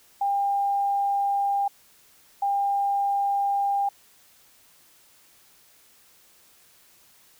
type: tone pair in turn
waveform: sine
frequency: 800 / 800 Hz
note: G5 / G5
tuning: +35 / +35 cents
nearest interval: unison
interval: 0 cents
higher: neither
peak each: -21 dBFS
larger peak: neither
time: 0.21-1.68 / 2.42-3.89 s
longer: neither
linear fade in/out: 5 ms
effects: white hiss -57 dBFS RMS until 7.39 s